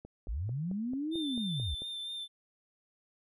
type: click train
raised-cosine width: 2 ms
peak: -33 dBFS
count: 9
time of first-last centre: 0.05-1.82 s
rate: 4.52 Hz
type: linear two-way sweep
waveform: sine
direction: up then down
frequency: 43.65 to 336.8 to 57 Hz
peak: -32 dBFS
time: 0.28-1.75 s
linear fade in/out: 10 ms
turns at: 1.16 s
type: tone with vibrato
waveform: triangle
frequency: 3579 Hz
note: A7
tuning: 29 cents sharp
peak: -36 dBFS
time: 1.11-2.28 s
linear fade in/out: 50 ms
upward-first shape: sine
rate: 4.2 Hz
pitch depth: 23 cents each way
effects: none